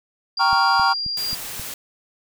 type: tone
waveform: sine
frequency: 4779 Hz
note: D8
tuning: 29 cents sharp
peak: -23 dBFS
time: 0.37-1.35 s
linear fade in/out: 5 ms
type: chord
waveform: triangle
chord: G half-diminished seventh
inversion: none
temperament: equal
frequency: 784 / 932.3 / 1108.7 / 1396.9 Hz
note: G5 / Bb5 / Db6 / F6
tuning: 0 / 0 / 0 / 0 cents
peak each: -19 dBFS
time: 0.39-0.94 s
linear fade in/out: 20 ms
type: click train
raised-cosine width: 5 ms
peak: -23 dBFS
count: 5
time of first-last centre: 0.53-1.597 s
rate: 3.75 Hz
type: noise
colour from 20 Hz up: white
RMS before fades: -32 dBFS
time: 1.17-1.74 s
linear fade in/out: 2 ms
effects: none